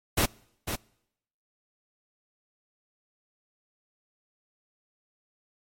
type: noise with echo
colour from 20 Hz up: pink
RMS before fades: -23 dBFS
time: 0.17-0.26 s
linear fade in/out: 10 ms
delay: 500 ms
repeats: 1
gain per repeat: -8 dB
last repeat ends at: 0.76 s
effects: noise-tail reverb RT60 0.8 s tail -26 dB re dry + MP3 64 kbps